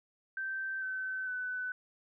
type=tone with pitch steps; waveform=sine; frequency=1556 / 1528.4 / 1501.3 Hz; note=G6 / G6 / F#6; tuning=-13 / -44 / +25 cents; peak=-34 dBFS; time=0.37-1.72 s; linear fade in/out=2 ms; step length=450 ms; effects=none